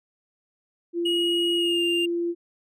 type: tone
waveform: sine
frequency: 343.1 Hz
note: F4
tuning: 31 cents flat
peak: -23 dBFS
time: 0.93-2.35 s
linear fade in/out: 50 ms
type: tone with pitch glide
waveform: triangle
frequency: 2891 to 2797 Hz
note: F#7 to F7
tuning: -41 to +2 cents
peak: -22 dBFS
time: 1.05-2.06 s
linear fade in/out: 10 ms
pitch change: -57 cents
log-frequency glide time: 1.56-1.83 s
effects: none